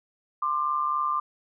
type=tone pair together; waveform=sine; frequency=1047 / 1190.7 Hz; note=C6 / D6; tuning=+1 / +23 cents; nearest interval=major second; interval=222 cents; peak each=-28 / -25 dBFS; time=0.42-1.2 s; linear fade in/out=5 ms; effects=none